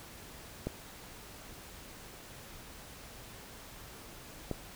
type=clicks; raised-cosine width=2 ms; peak=-20 dBFS; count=2; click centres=0.67 / 4.513 s; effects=pink hiss -50 dBFS RMS until 4.75 s